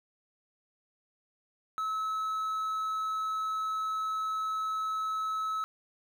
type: tone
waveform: triangle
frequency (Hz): 1295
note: E6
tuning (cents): -31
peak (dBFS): -28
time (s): 1.78-5.64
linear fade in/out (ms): 0
effects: 11-bit